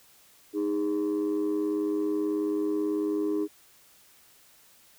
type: tone pair together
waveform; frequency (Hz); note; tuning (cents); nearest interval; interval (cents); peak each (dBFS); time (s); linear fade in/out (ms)
sine; 311.1 / 409.5; D#4 / G#4; 0 / -24; perfect fourth; 476; -25 / -27; 0.53-3.48; 50
effects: tanh soft clip ceiling -22 dBFS + white hiss -58 dBFS RMS until 4.98 s